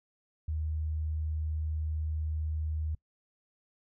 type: tone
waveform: sine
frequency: 77.78 Hz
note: D#2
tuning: in tune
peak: -30 dBFS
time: 0.48-2.95 s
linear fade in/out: 5 ms
effects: noise-tail reverb RT60 0.1 s tail -24 dB re dry